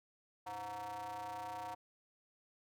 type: ring-modulated tone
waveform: square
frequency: 101.6 Hz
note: G#2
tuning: 38 cents flat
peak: -40 dBFS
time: 0.46-1.75 s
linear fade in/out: 10 ms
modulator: 828 Hz
effects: none